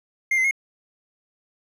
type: tone with pitch steps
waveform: triangle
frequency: 2114 / 2058 / 2157 Hz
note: C7 / C7 / C#7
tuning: +17 / -29 / -48 cents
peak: -16 dBFS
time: 0.31-0.511 s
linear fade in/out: 5 ms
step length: 67 ms
effects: none